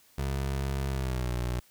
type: tone with pitch glide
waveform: 25% pulse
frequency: 67.9 to 60.84 Hz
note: C#2 to B1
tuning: -35 to -25 cents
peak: -25 dBFS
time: 0.18-1.6 s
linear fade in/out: 5 ms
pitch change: -190 cents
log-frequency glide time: 0.88-1.32 s
effects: white hiss -61 dBFS RMS until 1.7 s